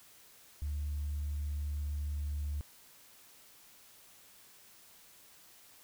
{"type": "tone", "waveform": "sine", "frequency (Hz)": 73.42, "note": "D2", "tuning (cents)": 0, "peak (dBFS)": -32, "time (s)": [0.62, 2.61], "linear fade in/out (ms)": 0, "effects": ["tanh soft clip ceiling -30 dBFS", "white hiss -59 dBFS RMS until 5.83 s"]}